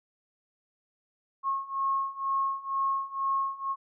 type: beating tone pair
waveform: sine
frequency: 1086 / 1088.1 Hz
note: C#6 / C#6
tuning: -36 / -33 cents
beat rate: 2.1 Hz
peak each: -31 / -29 dBFS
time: 1.43-3.76 s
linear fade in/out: 50 ms
effects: none